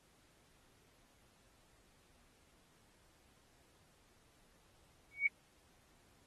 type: tone with exponential growth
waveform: sine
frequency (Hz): 2242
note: C#7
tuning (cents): +19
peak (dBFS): -25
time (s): 5.11-5.27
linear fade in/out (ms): 2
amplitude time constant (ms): 33
effects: pink hiss -70 dBFS RMS until 6.26 s + AAC 32 kbps